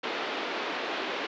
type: band-pass noise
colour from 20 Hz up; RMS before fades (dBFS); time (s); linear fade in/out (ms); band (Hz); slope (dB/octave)
pink; -33; 0.03-1.27; 10; 310 to 3800; 24
effects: resampled to 16000 Hz